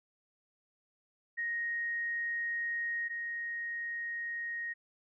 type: tone pair in turn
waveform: sine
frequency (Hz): 1871 / 1871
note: A#6 / A#6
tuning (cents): +6 / +6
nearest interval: unison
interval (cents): 0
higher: neither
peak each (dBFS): -32 / -35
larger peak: first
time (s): 1.37-3.09 / 3.09-4.74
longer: first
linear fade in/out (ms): 20
effects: none